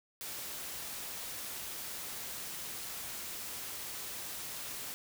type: noise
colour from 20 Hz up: white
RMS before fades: -42 dBFS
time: 0.21-4.94 s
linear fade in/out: 0 ms
effects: none